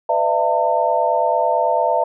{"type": "tone cluster", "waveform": "sine", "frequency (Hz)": [502, 606, 675, 904], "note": ["B4", "D#5", "E5", "A5"], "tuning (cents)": [28, -46, 41, 47], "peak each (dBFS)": [-23, -20, -19, -19], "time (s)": [0.09, 2.04], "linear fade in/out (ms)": 5, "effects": []}